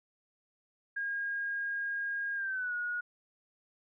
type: tone with pitch glide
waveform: sine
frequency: 1626 to 1448.6 Hz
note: G#6 to F#6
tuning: -37 to -37 cents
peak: -32 dBFS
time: 0.96-3.01 s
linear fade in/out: 10 ms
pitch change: -200 cents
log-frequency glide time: 2.35-2.74 s
effects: none